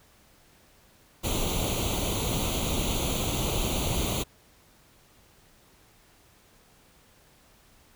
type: noise with comb filter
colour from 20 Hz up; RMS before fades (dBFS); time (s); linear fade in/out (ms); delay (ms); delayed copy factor
pink; -28; 1.23-4.24; 20; 0.29; +0.85
effects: pink hiss -59 dBFS RMS until 7.95 s